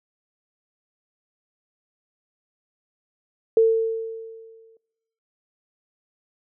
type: tone with exponential decay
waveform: sine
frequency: 450 Hz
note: A4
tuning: 39 cents sharp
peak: -11 dBFS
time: 3.57-4.77 s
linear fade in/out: 2 ms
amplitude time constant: 260 ms
effects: noise-tail reverb RT60 0.9 s tail -22 dB re dry